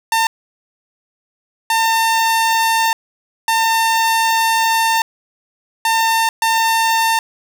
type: tone bursts at uneven times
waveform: sawtooth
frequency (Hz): 903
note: A5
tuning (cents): +45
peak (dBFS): -9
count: 5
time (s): 0.12-0.27 / 1.7-2.93 / 3.48-5.02 / 5.85-6.29 / 6.42-7.19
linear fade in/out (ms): 2
effects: none